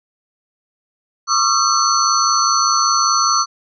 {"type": "tone cluster", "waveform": "sine", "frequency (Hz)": [1107, 1212, 1351, 4398, 6040], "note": ["C#6", "D#6", "E6", "C#8", "F#8"], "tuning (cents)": [-3, -46, 42, -14, 35], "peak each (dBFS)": -19, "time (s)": [1.27, 3.46], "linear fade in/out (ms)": 50, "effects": []}